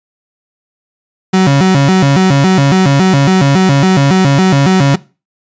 35% pulse tone with vibrato, 161.7 Hz, E3, 33 cents flat, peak -4 dBFS, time 1.33-4.96 s, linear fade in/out 10 ms, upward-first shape square, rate 3.6 Hz, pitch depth 260 cents each way, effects noise-tail reverb RT60 0.3 s tail -20 dB re dry + resampled to 16000 Hz

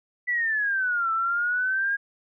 sine exponential two-way sweep, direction down then up, 1989 to 1321 to 1636 Hz, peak -22 dBFS, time 0.27-1.97 s, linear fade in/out 20 ms, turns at 1.12 s, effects none

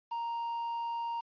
triangle tone with quantisation, 932.3 Hz, A#5, in tune, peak -31 dBFS, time 0.11-1.21 s, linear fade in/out 10 ms, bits 9, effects resampled to 11025 Hz

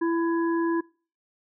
harmonic tone, 333.9 Hz, E4, 22 cents sharp, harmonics 1 / 3 / 5, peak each -22 / -32 / -36 dBFS, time 0.01-0.81 s, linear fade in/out 10 ms, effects noise-tail reverb RT60 0.4 s tail -25 dB re dry

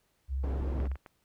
sine tone with vibrato, 66.8 Hz, C2, 36 cents sharp, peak -29 dBFS, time 0.28-0.97 s, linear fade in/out 50 ms, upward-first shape triangle, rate 11 Hz, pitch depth 33 cents each way
white low-pass noise, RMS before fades -39 dBFS, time 0.43-0.88 s, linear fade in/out 10 ms, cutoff 370 Hz, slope 12 dB/octave
clicks, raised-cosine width 0.5 ms, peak -32 dBFS, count 5, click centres 0.802 / 0.856 / 0.916 / 0.956 / 1.062 s
effects pink hiss -73 dBFS RMS until 1.24 s

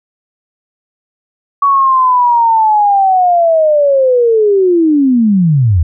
sine linear sweep, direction down, 1130 to 75 Hz, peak -6 dBFS, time 1.62-5.83 s, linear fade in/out 5 ms, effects none

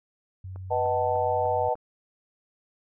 sine tone with pitch glide, 93.5 to 94.31 Hz, F#2 to F#2, +19 to +34 cents, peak -35 dBFS, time 0.44-1.69 s, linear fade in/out 5 ms, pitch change +15 cents, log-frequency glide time 0.73-1.41 s
click train, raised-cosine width 1 ms, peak -32 dBFS, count 5, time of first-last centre 0.56-1.754 s, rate 3.35 Hz
sine chord, B dominant seventh, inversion none, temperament equal with one note detuned, 493.9 / 622.3 / 753.8 / 880 Hz, B4 / D#5 / F#5 / A5, 0 / 0 / +32 / 0 cents, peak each -28 / -28 / -28 / -28 dBFS, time 0.7-1.75 s, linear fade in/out 20 ms
effects none

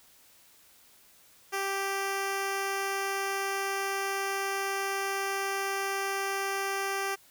10% pulse tone, 392 Hz, G4, in tune, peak -21 dBFS, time 1.52-7.16 s, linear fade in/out 20 ms, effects white hiss -59 dBFS RMS until 7.3 s

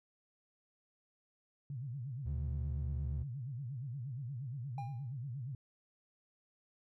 sine tone with vibrato, 129.2 Hz, C3, 21 cents flat, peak -39 dBFS, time 1.7-5.55 s, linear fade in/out 2 ms, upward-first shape sine, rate 8.5 Hz, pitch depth 210 cents each way
triangle tone with pitch glide, 73.8 to 72.36 Hz, D2 to D2, +9 to -25 cents, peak -34 dBFS, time 2.25-3.24 s, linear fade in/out 20 ms, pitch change -34 cents, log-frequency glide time 2.7-2.86 s
triangle tone with exponential decay, 805 Hz, G5, 46 cents sharp, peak -37 dBFS, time 4.78-5.13 s, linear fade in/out 2 ms, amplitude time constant 75 ms
effects none

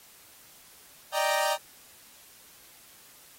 sawtooth chord, Eb major seventh, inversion third, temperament equal, 587.3 / 622.3 / 784 / 932.3 Hz, D5 / Eb5 / G5 / Bb5, 0 / 0 / 0 / 0 cents, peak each -26 dBFS, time 1.12-1.58 s, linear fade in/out 50 ms, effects white hiss -54 dBFS RMS until 3.38 s + AAC 48 kbps

